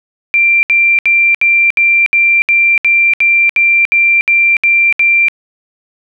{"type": "tone bursts", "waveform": "sine", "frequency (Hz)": 2364, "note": "D7", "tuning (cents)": 11, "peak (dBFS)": -6, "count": 14, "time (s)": [0.34, 5.284], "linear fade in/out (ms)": 0, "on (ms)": 290, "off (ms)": 68, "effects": []}